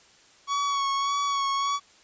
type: tone with vibrato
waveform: 45% pulse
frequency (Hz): 1118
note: C#6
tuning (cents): +14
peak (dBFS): -24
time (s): 0.47-1.8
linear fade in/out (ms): 50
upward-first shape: sine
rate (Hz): 1.7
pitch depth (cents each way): 26
effects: white hiss -56 dBFS RMS until 2.03 s + resampled to 16000 Hz